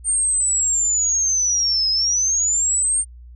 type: linear two-way sweep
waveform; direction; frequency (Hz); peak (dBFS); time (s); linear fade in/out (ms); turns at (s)
sine; down then up; 8810 to 5060 to 8810; -16; 0.04-3.05; 50; 1.9
effects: added 60 Hz sine -38 dBFS peak until 3.35 s